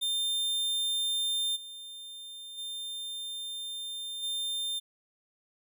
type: tone with level steps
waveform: 45% pulse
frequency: 3600 Hz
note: A7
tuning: 39 cents sharp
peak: -28 / -42 / -36 / -31 dBFS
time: 0.01-4.8 s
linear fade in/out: 20 ms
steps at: 1.55 / 2.57 / 4.22 s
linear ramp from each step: 20 ms
effects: none